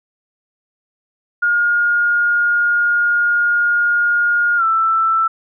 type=tone with pitch glide; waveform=sine; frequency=1424 to 1328.6 Hz; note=F6 to E6; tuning=+33 to +13 cents; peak=-12 dBFS; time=1.42-5.28 s; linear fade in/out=10 ms; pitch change=-120 cents; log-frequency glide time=4.57-4.64 s; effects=none